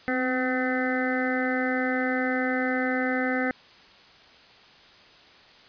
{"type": "harmonic tone with a mistuned harmonic", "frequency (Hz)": 254.7, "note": "C4", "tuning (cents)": -46, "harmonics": [1, 2, 3, 5, 6, 7, 8], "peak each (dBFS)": [-27, -30, -33, -37, -32, -33, -33], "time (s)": [0.08, 3.51], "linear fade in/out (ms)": 0, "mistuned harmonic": 1, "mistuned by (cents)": 34, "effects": ["white hiss -52 dBFS RMS until 5.68 s", "resampled to 11025 Hz"]}